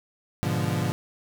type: chord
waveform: 35% pulse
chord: G# diminished seventh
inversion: none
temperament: equal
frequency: 103.83 / 123.47 / 146.83 / 174.61 Hz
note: G#2 / B2 / D3 / F3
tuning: 0 / 0 / 0 / 0 cents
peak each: -28 dBFS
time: 0.43-0.92 s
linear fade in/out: 0 ms
effects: none